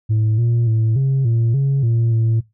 sine tone with pitch steps, 109.1 / 117.6 / 111.4 / 134.9 / 115.3 / 137.6 / 115.5 / 113.1 Hz, A2 / A#2 / A2 / C#3 / A#2 / C#3 / A#2 / A2, -14 / +16 / +22 / -47 / -19 / -12 / -16 / +48 cents, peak -11 dBFS, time 0.09-2.41 s, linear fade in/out 20 ms, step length 290 ms, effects noise-tail reverb RT60 0.2 s tail -19 dB re dry + tanh soft clip ceiling -12 dBFS

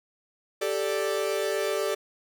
45% pulse chord, G suspended second, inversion none, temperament equal, 392 / 440 / 587.3 Hz, G4 / A4 / D5, 0 / 0 / 0 cents, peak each -30 dBFS, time 0.61-1.95 s, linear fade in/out 10 ms, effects none

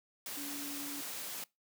sine tone in noise, 286 Hz, D4, 46 cents flat, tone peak -43 dBFS, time 0.37-1.01 s, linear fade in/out 2 ms, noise white, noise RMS -42 dBFS, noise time 0.26-1.44 s, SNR -4 dB, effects noise-tail reverb RT60 0.2 s tail -22 dB re dry + high-pass 150 Hz 12 dB/octave

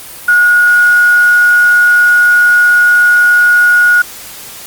sine tone with quantisation, 1448 Hz, F#6, 38 cents flat, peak -4 dBFS, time 0.28-4.02 s, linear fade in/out 5 ms, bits 4, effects white hiss -29 dBFS RMS until 4.66 s + Opus 32 kbps

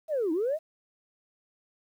sine linear two-way sweep, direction down then up, 660 to 302.3 to 660 Hz, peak -24 dBFS, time 0.08-0.59 s, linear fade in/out 50 ms, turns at 0.32 s, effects tanh soft clip ceiling -21 dBFS + 10-bit

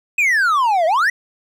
triangle exponential two-way sweep, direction down then up, 2569 to 622.3 to 1988 Hz, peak -11 dBFS, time 0.18-1.1 s, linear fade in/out 5 ms, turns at 0.86 s, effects none

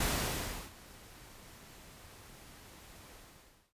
pink noise with ADSR envelope, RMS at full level -31 dBFS, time 0-3.73 s, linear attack 5 ms, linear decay 700 ms, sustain -23 dB, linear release 590 ms, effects noise-tail reverb RT60 0.1 s tail -19 dB re dry + resampled to 32000 Hz

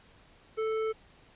triangle tone with hard clipping, 440 Hz, A4, in tune, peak -30 dBFS, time 0.57-0.93 s, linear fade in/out 20 ms, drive 14 dB, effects pink hiss -59 dBFS RMS until 1.35 s + resampled to 8000 Hz

